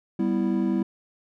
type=chord; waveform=triangle; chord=E minor; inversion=first; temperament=equal; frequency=196 / 246.9 / 329.6 Hz; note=G3 / B3 / E4; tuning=0 / 0 / 0 cents; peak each=-23 / -25 / -24 dBFS; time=0.19-0.83 s; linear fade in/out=5 ms; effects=none